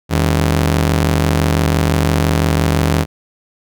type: ring-modulated tone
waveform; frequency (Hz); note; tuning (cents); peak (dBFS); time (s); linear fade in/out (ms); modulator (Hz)
sawtooth; 118.7; A#2; +32; -5; 0.09-3.06; 50; 36.4
effects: none